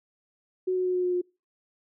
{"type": "tone with pitch steps", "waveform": "sine", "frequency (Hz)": [370, 367.4, 364.9, 362.4, 359.9, 357.4], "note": ["F#4", "F#4", "F#4", "F#4", "F#4", "F4"], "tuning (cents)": [0, -12, -24, -36, -48, 40], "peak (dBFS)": -23, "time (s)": [0.67, 1.216], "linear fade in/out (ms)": 10, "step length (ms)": 91, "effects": ["noise-tail reverb RT60 0.3 s tail -26 dB re dry"]}